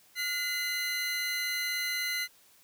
25% pulse tone pair together, 1432 / 2039 Hz, F6 / C7, +43 / -45 cents, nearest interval tritone, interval 612 cents, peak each -35 / -27 dBFS, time 0.15-2.28 s, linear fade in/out 50 ms, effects white hiss -61 dBFS RMS until 2.63 s

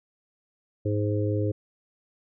harmonic tone, 104.3 Hz, G#2, 8 cents sharp, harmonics 1 / 3 / 4 / 5, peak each -25 / -30 / -31 / -32 dBFS, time 0.85-1.52 s, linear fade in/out 10 ms, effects none

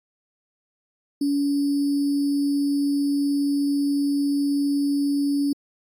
sine tone with sample-and-hold, 284 Hz, C#4, 42 cents sharp, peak -19 dBFS, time 1.21-5.53 s, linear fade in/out 5 ms, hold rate 4900 Hz, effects AAC 48 kbps

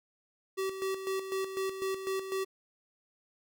square tone with tremolo, 383.6 Hz, G4, 37 cents flat, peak -31 dBFS, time 0.57-2.45 s, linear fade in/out 20 ms, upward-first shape square, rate 4 Hz, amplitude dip 60%, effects none

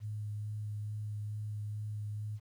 sine tone with vibrato, 105.4 Hz, G#2, 26 cents sharp, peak -36 dBFS, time 0-2.4 s, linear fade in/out 50 ms, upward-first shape sine, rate 2.3 Hz, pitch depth 13 cents each way, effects 11-bit

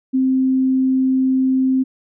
sine tone, 261.6 Hz, C4, in tune, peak -13 dBFS, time 0.13-1.84 s, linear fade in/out 20 ms, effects none

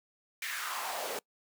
pink noise with high-pass filter sweep, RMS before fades -37 dBFS, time 0.42-1.19 s, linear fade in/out 2 ms, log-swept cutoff 2100 to 430 Hz, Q 3.2, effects noise-tail reverb RT60 0.1 s tail -25 dB re dry

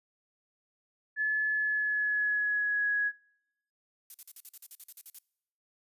sine tone with pitch glide, 1720 to 1670.1 Hz, A6 to G#6, -40 to +9 cents, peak -26 dBFS, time 1.16-3.12 s, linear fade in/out 50 ms, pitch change -51 cents, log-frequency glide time 1.47-2.88 s
violet noise bursts, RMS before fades -44 dBFS, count 13, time 4.1-5.187 s, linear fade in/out 2 ms, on 43 ms, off 44 ms
effects noise-tail reverb RT60 0.8 s tail -25 dB re dry + resampled to 32000 Hz

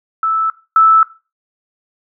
sine tone pair in turn, 1314 / 1314 Hz, E6 / E6, -6 / -6 cents, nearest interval unison, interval 0 cents, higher neither, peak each -12 / -5 dBFS, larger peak second, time 0.23-0.5 / 0.76-1.03 s, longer neither, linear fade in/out 2 ms, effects noise-tail reverb RT60 0.3 s tail -18 dB re dry

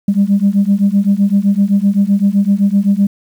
sine beating tone pair, 196 / 203.8 Hz, G3 / G#3, 0 / -32 cents, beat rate 7.8 Hz, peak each -11 dBFS, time 0.08-3.07 s, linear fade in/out 5 ms, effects tanh soft clip ceiling -3 dBFS + 7-bit

